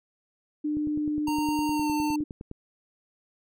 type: tone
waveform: sine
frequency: 299.9 Hz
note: D4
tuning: 36 cents sharp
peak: -25 dBFS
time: 0.64-2.24 s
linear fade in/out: 10 ms
type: click train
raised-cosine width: 3 ms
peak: -25 dBFS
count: 18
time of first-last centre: 0.77-2.514 s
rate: 9.75 Hz
type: tone with pitch glide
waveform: square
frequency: 924 to 898.2 Hz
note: A#5 to A5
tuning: -16 to +35 cents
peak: -30 dBFS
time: 1.27-2.16 s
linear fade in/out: 5 ms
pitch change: -49 cents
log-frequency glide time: 1.7-1.92 s
effects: none